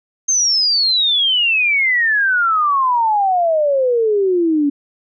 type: exponential sweep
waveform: sine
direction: down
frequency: 6400 to 280 Hz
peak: -12 dBFS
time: 0.28-4.7 s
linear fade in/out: 10 ms
effects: none